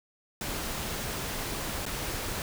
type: noise with dropouts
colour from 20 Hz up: pink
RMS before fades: -34 dBFS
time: 0.41-2.42 s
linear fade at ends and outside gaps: 1 ms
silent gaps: 1.854-1.863 s
effects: none